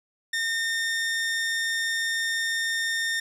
sawtooth tone, 1822 Hz, A#6, 40 cents flat, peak -21 dBFS, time 0.33-3.2 s, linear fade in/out 5 ms, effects low-pass 10000 Hz 12 dB/octave + 9-bit

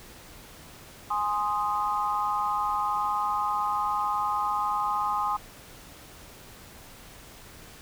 sine chord, Ab major, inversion none, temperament equal, 830.6 / 1046.5 / 1244.5 Hz, Ab5 / C6 / Eb6, 0 / 0 / 0 cents, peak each -29 dBFS, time 1.1-5.37 s, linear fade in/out 10 ms, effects pink hiss -48 dBFS RMS until 7.81 s

